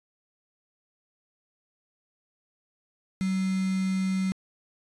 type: tone with quantisation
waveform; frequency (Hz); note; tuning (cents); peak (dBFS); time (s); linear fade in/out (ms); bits
sine; 189.3; F#3; +40; -24; 3.21-4.32; 0; 6
effects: resampled to 22050 Hz